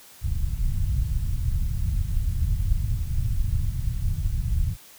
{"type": "low-pass noise", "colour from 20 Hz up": "pink", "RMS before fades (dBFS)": -24, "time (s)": [0.21, 4.77], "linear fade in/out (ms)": 50, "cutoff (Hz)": 120, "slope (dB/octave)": 24, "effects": ["white hiss -49 dBFS RMS until 4.98 s"]}